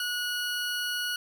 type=tone; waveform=20% pulse; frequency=1459 Hz; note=F#6; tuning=25 cents flat; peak=-24 dBFS; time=0-1.16 s; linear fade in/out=2 ms; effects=none